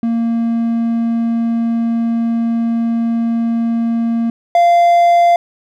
triangle tone pair in turn, 230.9 / 691.9 Hz, A#3 / F5, -16 / -16 cents, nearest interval octave + perfect fifth, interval 1900 cents, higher second, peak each -11 / -5 dBFS, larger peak second, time 0.03-4.3 / 4.55-5.36 s, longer first, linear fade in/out 2 ms, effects none

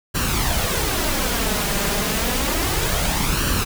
pink noise with flanger, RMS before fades -21 dBFS, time 0.14-3.65 s, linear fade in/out 20 ms, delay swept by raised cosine 0.69 to 4.99 ms, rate 0.3 Hz, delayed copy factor +0.55, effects none

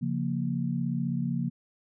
sine chord, Bb minor, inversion first, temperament equal, 138.59 / 174.61 / 233.1 Hz, Db3 / F3 / Bb3, 0 / 0 / 0 cents, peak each -31 dBFS, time 0.01-1.5 s, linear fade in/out 20 ms, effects none

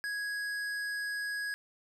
triangle tone with hard clipping, 1661.2 Hz, G#6, in tune, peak -35 dBFS, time 0.04-1.54 s, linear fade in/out 0 ms, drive 15 dB, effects none

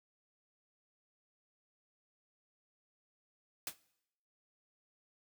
white noise with exponential decay, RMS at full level -35 dBFS, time 3.67-3.77 s, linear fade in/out 2 ms, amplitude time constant 20 ms, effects noise-tail reverb RT60 0.8 s tail -21 dB re dry

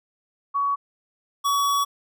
sine / square tone pair in turn, 1125 / 1129.5 Hz, C#6 / C#6, +25 / +32 cents, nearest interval unison, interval 7 cents, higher second, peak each -20 dBFS, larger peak neither, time 0.54-0.76 / 1.44-1.85 s, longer second, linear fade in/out 20 ms, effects none

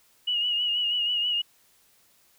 sine tone with vibrato, 2895 Hz, F#7, 38 cents flat, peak -23 dBFS, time 0.27-1.42 s, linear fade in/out 10 ms, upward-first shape sine, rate 6.2 Hz, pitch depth 42 cents each way, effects white hiss -62 dBFS RMS until 2.38 s

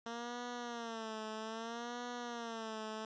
10% pulse tone with vibrato, 230 Hz, A#3, 23 cents flat, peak -33 dBFS, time 0.06-3.05 s, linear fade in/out 2 ms, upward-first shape sine, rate 0.62 Hz, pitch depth 99 cents each way, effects resampled to 16000 Hz

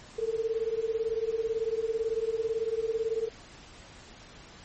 sine beating tone pair, 440 / 458 Hz, A4 / A#4, 0 / -31 cents, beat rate 18 Hz, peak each -30 dBFS, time 0.18-3.29 s, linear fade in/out 10 ms, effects pink hiss -50 dBFS RMS until 4.64 s + MP3 32 kbps

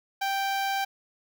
sawtooth tone with notch filter, 784 Hz, G5, in tune, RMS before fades -28 dBFS, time 0.21-0.85 s, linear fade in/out 10 ms, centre 8800 Hz, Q 1.3, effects none

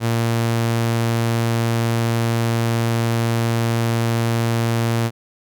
sawtooth tone, 115.7 Hz, A#2, 13 cents flat, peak -13 dBFS, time 0-5.11 s, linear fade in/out 50 ms, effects none

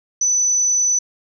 sine tone, 5990 Hz, F#8, 20 cents sharp, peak -14 dBFS, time 0.21-0.99 s, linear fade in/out 5 ms, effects none

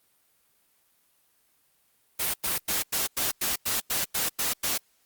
white noise bursts, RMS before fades -27 dBFS, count 11, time 2.19-4.78 s, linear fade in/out 10 ms, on 150 ms, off 94 ms, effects white hiss -67 dBFS RMS until 5.05 s + Opus 32 kbps

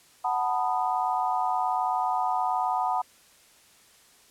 sine chord, B dominant seventh, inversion second, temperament just, 740.8 / 889 / 987.8 / 1234.7 Hz, F#5 / A5 / B5 / D#6, +2 / +18 / 0 / -14 cents, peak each -27 / -30 / -29 / -33 dBFS, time 0.24-3.02 s, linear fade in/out 10 ms, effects white hiss -57 dBFS RMS until 4.3 s + low-pass 11000 Hz 12 dB/octave

